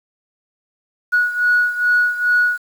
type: beating tone pair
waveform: sine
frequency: 1460 / 1462.4 Hz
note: F#6 / F#6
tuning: -24 / -21 cents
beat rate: 2.4 Hz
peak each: -14 / -18 dBFS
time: 1.12-2.58 s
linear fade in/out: 20 ms
effects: tanh soft clip ceiling -7 dBFS + 7-bit